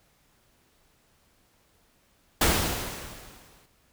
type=noise with exponential decay; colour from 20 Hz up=pink; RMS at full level=-20 dBFS; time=2.41-3.66 s; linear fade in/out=5 ms; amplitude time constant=270 ms; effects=pink hiss -65 dBFS RMS until 3.92 s